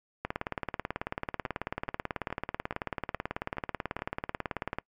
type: two click trains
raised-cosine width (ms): 0.5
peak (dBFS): -23 / -16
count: 7 / 84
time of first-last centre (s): 1.46-3.992 / 0.25-4.786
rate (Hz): 2.37 / 18.3
effects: noise-tail reverb RT60 0.1 s tail -24 dB re dry + MP3 96 kbps